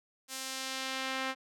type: tone with band-pass filter sweep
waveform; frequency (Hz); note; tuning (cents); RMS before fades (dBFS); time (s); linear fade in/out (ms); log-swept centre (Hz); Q
sawtooth; 263.8; C4; +14; -37; 0.28-1.35; 50; 8300 to 1900; 0.78
effects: none